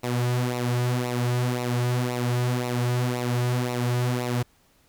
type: tone with flanger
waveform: sawtooth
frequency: 123 Hz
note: B2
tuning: 7 cents flat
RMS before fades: -25 dBFS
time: 0.03-4.43 s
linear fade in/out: 10 ms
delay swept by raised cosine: 0.61 to 4.51 ms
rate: 1.9 Hz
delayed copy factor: -0.65
effects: pink hiss -62 dBFS RMS until 4.88 s